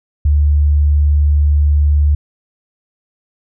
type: tone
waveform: sine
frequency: 73.42 Hz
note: D2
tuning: in tune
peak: -8 dBFS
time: 0.25-2.15 s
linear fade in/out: 5 ms
effects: none